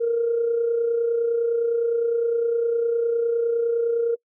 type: tone with amplitude modulation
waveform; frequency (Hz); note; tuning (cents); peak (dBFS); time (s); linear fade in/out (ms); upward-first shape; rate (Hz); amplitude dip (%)
sine; 466.2; A#4; 0; -16; 0-4.16; 20; sine; 29.8; 45
effects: noise-tail reverb RT60 0.1 s tail -24 dB re dry + tanh soft clip ceiling -13 dBFS